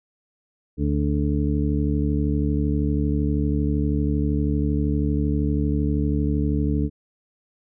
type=harmonic tone; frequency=72.7 Hz; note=D2; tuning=17 cents flat; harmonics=1 / 2 / 3 / 4 / 6; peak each=-23 / -25 / -27 / -25 / -32 dBFS; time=0.77-6.9 s; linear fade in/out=50 ms; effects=none